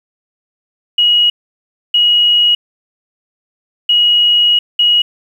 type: tone bursts at uneven times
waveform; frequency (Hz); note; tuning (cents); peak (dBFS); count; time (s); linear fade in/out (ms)
sine; 2900; F#7; -35; -7; 4; 0.98-1.3 / 1.94-2.55 / 3.89-4.59 / 4.79-5.02; 5
effects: 7-bit

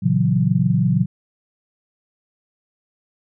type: chord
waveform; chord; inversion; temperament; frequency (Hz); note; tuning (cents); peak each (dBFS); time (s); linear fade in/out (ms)
sine; F# dominant seventh; first; equal; 116.54 / 138.59 / 164.81 / 185; A#2 / C#3 / E3 / F#3; 0 / 0 / 0 / 0; -21 / -20 / -20 / -19; 0.02-1.06; 20
effects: none

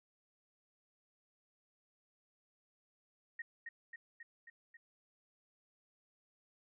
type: tone with echo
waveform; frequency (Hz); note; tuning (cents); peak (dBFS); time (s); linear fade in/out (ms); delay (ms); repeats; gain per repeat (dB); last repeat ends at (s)
sine; 1864.7; A#6; 0; -40; 3.39-3.42; 5; 270; 5; -3; 4.77
effects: none

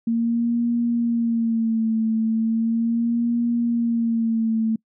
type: tone with vibrato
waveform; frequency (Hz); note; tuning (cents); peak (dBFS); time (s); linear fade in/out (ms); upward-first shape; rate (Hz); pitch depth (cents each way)
sine; 229.2; A#3; -29; -18; 0.07-4.76; 5; sine; 0.37; 54
effects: noise-tail reverb RT60 0.1 s tail -26 dB re dry

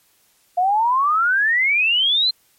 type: exponential sweep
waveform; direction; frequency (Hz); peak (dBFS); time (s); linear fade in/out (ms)
sine; up; 699 to 4186; -14; 0.57-2.31; 10
effects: white hiss -59 dBFS RMS until 2.58 s + MP3 64 kbps

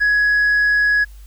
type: tone with tanh clipping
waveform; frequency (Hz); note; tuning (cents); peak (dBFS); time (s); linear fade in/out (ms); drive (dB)
sine; 1675; G#6; +14; -13; 0-1.05; 20; 1
effects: added 50 Hz sine -36 dBFS peak until 1.26 s + white hiss -53 dBFS RMS until 1.26 s

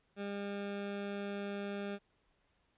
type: tone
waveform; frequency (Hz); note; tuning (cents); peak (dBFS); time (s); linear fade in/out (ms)
20% pulse; 201.3; G3; +46; -33; 0.16-1.99; 50
effects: pink hiss -75 dBFS RMS until 2.77 s + resampled to 8000 Hz

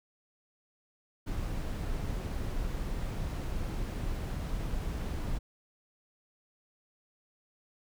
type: noise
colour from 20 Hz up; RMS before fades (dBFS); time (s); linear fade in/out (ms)
brown; -34; 1.26-5.39; 20
effects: none

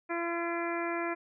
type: harmonic tone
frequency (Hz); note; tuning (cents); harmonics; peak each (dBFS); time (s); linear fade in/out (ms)
340; F4; -46; 1 / 2 / 3 / 4 / 5 / 6 / 7; -34 / -37 / -39 / -40 / -41 / -42 / -42; 0.09-1.15; 20
effects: none

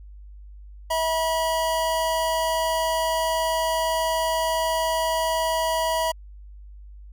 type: tone pair together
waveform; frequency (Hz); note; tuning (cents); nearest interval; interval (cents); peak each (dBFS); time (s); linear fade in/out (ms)
square; 647 / 968.5; E5 / B5; -32 / -34; perfect fifth; 698; -25; 0.9-6.12; 10
effects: added 50 Hz sine -40 dBFS peak until 7.12 s

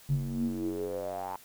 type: tone with band-pass filter sweep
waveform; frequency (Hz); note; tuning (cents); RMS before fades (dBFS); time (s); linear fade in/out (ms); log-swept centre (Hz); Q
square; 46.25; F#1; 0; -33; 0.09-1.36; 0; 140 to 930; 7.9
effects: white hiss -55 dBFS RMS until 1.44 s

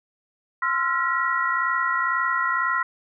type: tone cluster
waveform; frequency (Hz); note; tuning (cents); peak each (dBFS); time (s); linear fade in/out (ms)
sine; 1043 / 1342 / 1404 / 1919; C6 / E6 / F6 / A#6; -6 / +31 / +9 / +50; -26; 0.62-2.83; 5
effects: none

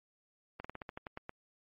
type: slowing click train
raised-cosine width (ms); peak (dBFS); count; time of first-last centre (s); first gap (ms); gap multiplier
0.5; -27; 10; 0.6-1.294; 45; 1.13
effects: MP3 32 kbps

